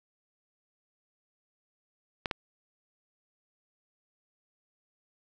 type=clicks; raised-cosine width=0.3 ms; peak=-14 dBFS; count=2; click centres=2.258 / 2.312 s; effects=none